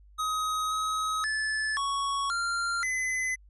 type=tone with pitch steps; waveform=square; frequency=1262 / 1271 / 1736 / 1113 / 1387 / 2027 Hz; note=D#6 / D#6 / A6 / C#6 / F6 / B6; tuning=+24 / +36 / -24 / +7 / -12 / +45 cents; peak=-28 dBFS; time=0.18-3.36 s; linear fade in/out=20 ms; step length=530 ms; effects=added 50 Hz sine -52 dBFS peak until 3.49 s + resampled to 24000 Hz